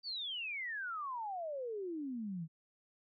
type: exponential sweep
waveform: sine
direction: down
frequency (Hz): 4699 to 154.1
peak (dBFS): -38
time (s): 0.03-2.48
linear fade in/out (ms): 50
effects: none